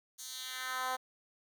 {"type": "tone with high-pass filter sweep", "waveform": "10% pulse", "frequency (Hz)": 257, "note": "C4", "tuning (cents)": -31, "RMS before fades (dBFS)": -39, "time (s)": [0.18, 0.97], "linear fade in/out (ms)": 20, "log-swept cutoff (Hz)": [6500, 690], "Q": 1.5, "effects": []}